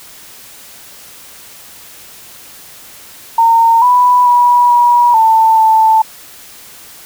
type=tone with pitch steps; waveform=sine; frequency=916 / 988 / 972 / 963 / 891 / 883 Hz; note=A#5 / B5 / B5 / B5 / A5 / A5; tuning=-31 / 0 / -28 / -44 / +22 / +6 cents; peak=-5 dBFS; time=3.38-6.02 s; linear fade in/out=5 ms; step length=440 ms; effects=white hiss -36 dBFS RMS until 7.05 s